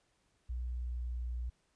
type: tone with pitch glide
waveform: sine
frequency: 61 to 60.37 Hz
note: B1 to B1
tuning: -21 to -39 cents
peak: -35 dBFS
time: 0.49-1.5 s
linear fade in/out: 10 ms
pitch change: -18 cents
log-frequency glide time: 0.67-1.2 s
effects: pink hiss -75 dBFS RMS until 1.75 s + resampled to 22050 Hz